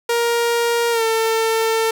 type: tone with pitch glide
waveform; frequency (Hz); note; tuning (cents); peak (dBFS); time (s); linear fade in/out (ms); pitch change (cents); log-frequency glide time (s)
sawtooth; 469.8 to 448.6; A#4 to A4; +13 to +34; -12; 0.09-1.91; 5; -79; 0.91-1.03
effects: none